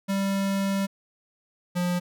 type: tone pair in turn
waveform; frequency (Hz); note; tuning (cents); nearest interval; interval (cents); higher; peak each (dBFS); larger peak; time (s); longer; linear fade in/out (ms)
square; 196 / 177.41; G3 / F3; 0 / +28; major second; 172; first; -24; neither; 0.08-0.87 / 1.75-2; first; 20
effects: none